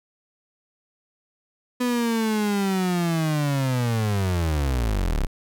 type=linear sweep; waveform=35% pulse; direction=down; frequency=249.4 to 30.17 Hz; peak=-19 dBFS; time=1.8-5.27 s; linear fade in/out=10 ms; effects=none